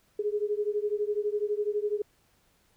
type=beating tone pair; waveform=sine; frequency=411.6 / 423.6 Hz; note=G#4 / G#4; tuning=-16 / +34 cents; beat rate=12 Hz; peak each=-29 / -30 dBFS; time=0.19-2.02 s; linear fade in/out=5 ms; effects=pink hiss -67 dBFS RMS until 2.76 s

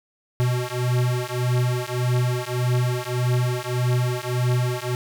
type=beating tone pair; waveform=square; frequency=123.1 / 124.8 Hz; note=B2 / B2; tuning=-5 / +19 cents; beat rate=1.7 Hz; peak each=-24 dBFS; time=0.4-4.95 s; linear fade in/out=0 ms; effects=none

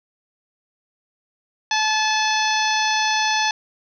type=harmonic tone; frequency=865 Hz; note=A5; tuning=30 cents flat; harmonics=1 / 2 / 3 / 4 / 5 / 6 / 7; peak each=-21 / -24 / -26 / -27 / -28 / -29 / -29 dBFS; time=1.71-3.51 s; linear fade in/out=2 ms; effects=none

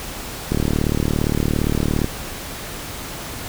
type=click train; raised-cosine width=3 ms; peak=-6 dBFS; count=58; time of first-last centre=0.52-2.044 s; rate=37.4 Hz; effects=pink hiss -31 dBFS RMS until 3.48 s

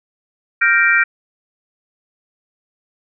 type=chord; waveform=sine; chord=G minor seventh; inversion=third; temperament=equal; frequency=1396.9 / 1568 / 1864.7 / 2349 Hz; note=F6 / G6 / Bb6 / D7; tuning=0 / 0 / 0 / 0 cents; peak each=-16 dBFS; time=0.61-1.04 s; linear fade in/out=10 ms; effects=none

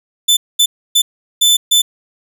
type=tone bursts at uneven times; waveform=sawtooth; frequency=3520 Hz; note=A7; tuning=in tune; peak=-5 dBFS; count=5; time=0.28-0.37 / 0.59-0.66 / 0.95-1.02 / 1.41-1.57 / 1.71-1.82 s; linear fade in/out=10 ms; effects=none

